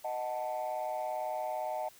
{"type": "chord", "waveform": "sine", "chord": "D# diminished", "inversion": "none", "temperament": "equal", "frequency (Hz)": [622.3, 740, 880], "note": ["D#5", "F#5", "A5"], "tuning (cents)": [0, 0, 0], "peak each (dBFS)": [-35, -36, -37], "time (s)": [0.04, 1.89], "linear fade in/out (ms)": 10, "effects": ["tanh soft clip ceiling -28 dBFS", "white hiss -58 dBFS RMS until 1.99 s"]}